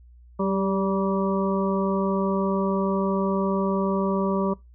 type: harmonic tone with a mistuned harmonic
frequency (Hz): 193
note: G3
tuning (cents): -27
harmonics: 1 / 2 / 3 / 5 / 6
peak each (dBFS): -24 / -27 / -29 / -31 / -32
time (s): 0.39-4.54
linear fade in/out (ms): 10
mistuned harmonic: 2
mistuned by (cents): +27
effects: noise-tail reverb RT60 0.2 s tail -22 dB re dry + added 60 Hz sine -47 dBFS peak until 4.74 s